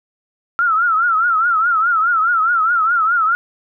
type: tone with vibrato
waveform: sine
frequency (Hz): 1352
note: E6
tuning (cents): +43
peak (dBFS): -12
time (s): 0.59-3.35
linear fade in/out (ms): 0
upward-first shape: triangle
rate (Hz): 4.8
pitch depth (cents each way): 140
effects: none